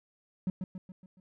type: tone with echo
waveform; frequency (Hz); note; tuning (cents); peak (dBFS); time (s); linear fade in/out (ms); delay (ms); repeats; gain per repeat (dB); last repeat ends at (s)
triangle; 185; F#3; 0; -24; 0.47-0.5; 2; 140; 5; -6; 1.2
effects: tanh soft clip ceiling -23 dBFS